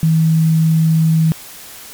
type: tone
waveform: sine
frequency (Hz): 160.6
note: E3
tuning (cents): -45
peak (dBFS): -9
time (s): 0.03-1.32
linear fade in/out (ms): 0
effects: white hiss -35 dBFS RMS until 1.93 s + MP3 96 kbps